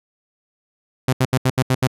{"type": "tone bursts", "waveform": "sawtooth", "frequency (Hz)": 129.3, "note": "C3", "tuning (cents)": -20, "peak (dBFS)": -10, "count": 7, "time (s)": [1.08, 1.873], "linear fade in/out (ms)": 5, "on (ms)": 49, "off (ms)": 75, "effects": ["resampled to 32000 Hz"]}